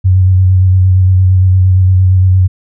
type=tone with vibrato; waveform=sine; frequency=93 Hz; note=F#2; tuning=9 cents sharp; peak=-4 dBFS; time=0.04-2.48 s; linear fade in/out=20 ms; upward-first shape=square; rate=8.7 Hz; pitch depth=21 cents each way; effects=none